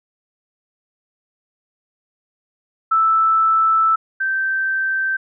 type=tone pair in turn; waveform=sine; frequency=1318.5 / 1556.8 Hz; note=E6 / G6; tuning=0 / -12 cents; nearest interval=minor third; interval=288 cents; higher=second; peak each=-12 / -17 dBFS; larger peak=first; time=2.91-3.96 / 4.2-5.17 s; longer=first; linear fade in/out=10 ms; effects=none